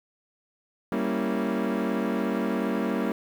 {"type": "chord", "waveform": "30% pulse", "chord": "G diminished seventh", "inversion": "none", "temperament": "equal", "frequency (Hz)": [196, 233.1, 277.2, 329.6], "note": ["G3", "Bb3", "Db4", "Fb4"], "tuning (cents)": [0, 0, 0, 0], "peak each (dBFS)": [-27, -26, -29, -30], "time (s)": [0.92, 3.12], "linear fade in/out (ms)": 2, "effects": ["low-pass 2000 Hz 12 dB/octave", "8-bit"]}